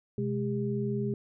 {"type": "tone cluster", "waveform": "sine", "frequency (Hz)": [128.5, 208.7, 402.2], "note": ["C3", "G#3", "G4"], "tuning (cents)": [-31, 9, 44], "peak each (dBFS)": [-32, -32, -33], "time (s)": [0.18, 1.14], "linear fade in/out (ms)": 2, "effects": []}